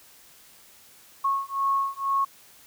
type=beating tone pair; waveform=sine; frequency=1096 / 1098.1 Hz; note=C#6 / C#6; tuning=-20 / -17 cents; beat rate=2.1 Hz; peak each=-26 dBFS; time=1.24-2.25 s; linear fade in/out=10 ms; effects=white hiss -53 dBFS RMS until 2.66 s